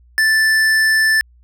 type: tone with hard clipping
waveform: triangle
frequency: 1760 Hz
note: A6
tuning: in tune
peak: -13 dBFS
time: 0.18-1.21 s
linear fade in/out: 0 ms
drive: 16 dB
effects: added 60 Hz sine -46 dBFS peak until 1.43 s